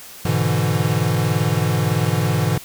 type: chord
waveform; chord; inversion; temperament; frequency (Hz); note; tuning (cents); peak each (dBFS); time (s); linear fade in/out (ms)
square; E dominant seventh; first; equal; 103.83 / 123.47 / 146.83 / 164.81; G#2 / B2 / D3 / E3; 0 / 0 / 0 / 0; -23; 0.25-2.58; 5
effects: white hiss -39 dBFS RMS until 2.64 s